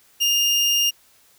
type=tone; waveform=30% pulse; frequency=2820 Hz; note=F7; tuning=16 cents sharp; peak=-14 dBFS; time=0.2-0.91 s; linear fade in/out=20 ms; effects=white hiss -56 dBFS RMS until 1.38 s